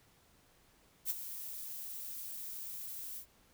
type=noise with ADSR envelope; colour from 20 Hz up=violet; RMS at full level=-33 dBFS; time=1.05-3.26 s; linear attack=50 ms; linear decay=28 ms; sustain=-11 dB; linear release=85 ms; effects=pink hiss -67 dBFS RMS until 3.53 s